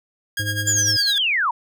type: tone with tremolo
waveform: sawtooth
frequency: 1632 Hz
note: G#6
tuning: 31 cents flat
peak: -17 dBFS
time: 0.37-1.18 s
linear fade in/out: 2 ms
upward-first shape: sine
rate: 10 Hz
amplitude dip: 80%
type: harmonic tone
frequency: 103.83 Hz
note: G#2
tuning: in tune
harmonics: 1 / 3 / 5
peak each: -25 / -35 / -39 dBFS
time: 0.39-0.97 s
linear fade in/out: 10 ms
type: linear sweep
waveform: sine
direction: down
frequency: 7210 to 880 Hz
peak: -17 dBFS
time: 0.67-1.51 s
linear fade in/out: 5 ms
effects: none